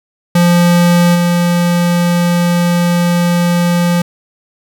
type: tone with level steps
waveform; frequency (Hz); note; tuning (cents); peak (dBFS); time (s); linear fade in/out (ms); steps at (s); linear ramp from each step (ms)
square; 174; F3; -6; -7 / -10; 0.35-4.02; 5; 1.14; 20
effects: 7-bit